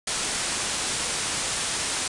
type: low-pass noise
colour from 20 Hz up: white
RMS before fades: -28 dBFS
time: 0.07-2.08 s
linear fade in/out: 5 ms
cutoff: 10000 Hz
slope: 96 dB/octave
effects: resampled to 24000 Hz